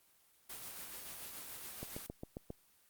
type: noise with tremolo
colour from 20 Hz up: white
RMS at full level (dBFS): -46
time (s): 0.49-2.07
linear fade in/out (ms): 10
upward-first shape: sine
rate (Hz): 7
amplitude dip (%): 30
type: click train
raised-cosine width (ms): 2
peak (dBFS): -29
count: 6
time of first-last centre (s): 1.83-2.504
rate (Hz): 7.42
effects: white hiss -69 dBFS RMS until 2.89 s + Opus 24 kbps